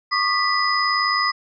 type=tone cluster; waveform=sine; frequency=1113 / 1212 / 1978 / 5010 Hz; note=C#6 / D#6 / B6 / D#8; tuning=+7 / -46 / +2 / +11 cents; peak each=-23 dBFS; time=0.11-1.32 s; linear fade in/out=20 ms; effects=none